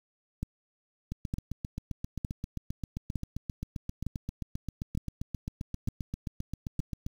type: two click trains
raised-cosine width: 5 ms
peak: -22 / -19 dBFS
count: 46 / 8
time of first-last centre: 1.12-7.065 / 0.43-6.794 s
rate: 7.57 / 1.1 Hz
effects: 8-bit